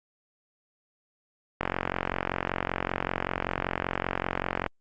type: click train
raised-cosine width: 0.5 ms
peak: -11 dBFS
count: 139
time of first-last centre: 1.61-4.663 s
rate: 45.2 Hz
effects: Opus 48 kbps